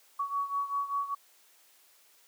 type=beating tone pair; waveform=sine; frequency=1124 / 1129.1 Hz; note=C#6 / C#6; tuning=+24 / +32 cents; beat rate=5.1 Hz; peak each=-31 / -35 dBFS; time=0.19-1.15 s; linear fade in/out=10 ms; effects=white hiss -62 dBFS RMS until 2.27 s + high-pass 400 Hz 12 dB/octave